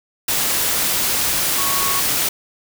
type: tone in noise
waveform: sine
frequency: 1108.7 Hz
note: C#6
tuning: in tune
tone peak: -24 dBFS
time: 1.58-2 s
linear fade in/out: 5 ms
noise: white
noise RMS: -19 dBFS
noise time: 0.28-2.29 s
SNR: -8 dB
effects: none